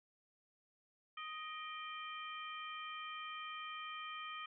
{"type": "harmonic tone with a mistuned harmonic", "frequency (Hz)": 624, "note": "D#5", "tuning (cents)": 5, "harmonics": [2, 3, 4, 5], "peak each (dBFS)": [-46, -53, -51, -51], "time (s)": [1.17, 4.46], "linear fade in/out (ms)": 5, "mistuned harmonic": 4, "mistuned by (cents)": -73, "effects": []}